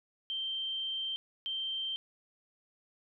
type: tone bursts at uneven times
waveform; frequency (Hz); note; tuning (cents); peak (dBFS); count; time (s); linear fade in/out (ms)
sine; 3136; G7; 0; -33; 2; 0.3-1.16 / 1.46-1.96; 0
effects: none